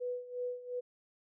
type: tone with tremolo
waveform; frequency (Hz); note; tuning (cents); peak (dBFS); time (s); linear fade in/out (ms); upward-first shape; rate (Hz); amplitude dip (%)
sine; 493.9; B4; 0; -33; 0-0.81; 20; sine; 2.8; 80
effects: none